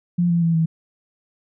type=tone with pitch steps; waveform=sine; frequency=174.61 / 170.42 / 166.34 / 162.35 Hz; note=F3 / F3 / E3 / E3; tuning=0 / -42 / +16 / -26 cents; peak=-15 dBFS; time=0.18-0.66 s; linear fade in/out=10 ms; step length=120 ms; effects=none